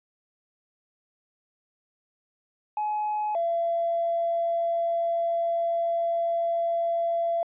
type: tone pair in turn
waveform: triangle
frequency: 846 / 676.8 Hz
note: G#5 / E5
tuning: +32 / +45 cents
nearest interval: major third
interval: 387 cents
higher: first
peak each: -22 / -19 dBFS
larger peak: second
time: 2.77-3.35 / 3.35-7.43 s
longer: second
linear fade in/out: 2 ms
effects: tanh soft clip ceiling -21 dBFS + resampled to 8000 Hz